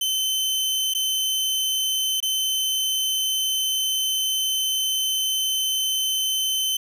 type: tone with dropouts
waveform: sawtooth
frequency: 3067 Hz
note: G7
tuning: 38 cents flat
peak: -18 dBFS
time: 0.01-6.77 s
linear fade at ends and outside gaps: 5 ms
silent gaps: 0.938-0.948 / 2.203-2.226 s
effects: none